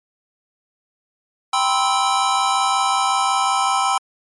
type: chord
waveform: square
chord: C major seventh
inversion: second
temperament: just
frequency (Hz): 784.9 / 981.1 / 1046.5 / 1308.1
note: G5 / B5 / C6 / E6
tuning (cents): +2 / -12 / 0 / -14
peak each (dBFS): -21 / -24 / -23 / -22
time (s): 1.53-3.98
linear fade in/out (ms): 5
effects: MP3 48 kbps